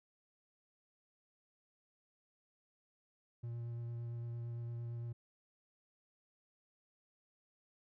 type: tone with vibrato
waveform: triangle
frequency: 117.9 Hz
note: A#2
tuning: 20 cents sharp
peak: -38 dBFS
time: 3.43-5.13 s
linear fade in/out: 10 ms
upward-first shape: sine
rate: 8.8 Hz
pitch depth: 11 cents each way
effects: none